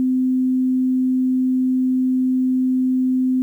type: tone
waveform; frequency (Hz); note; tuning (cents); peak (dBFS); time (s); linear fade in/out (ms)
sine; 256.9; C4; -32; -15; 0-3.42; 0
effects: 9-bit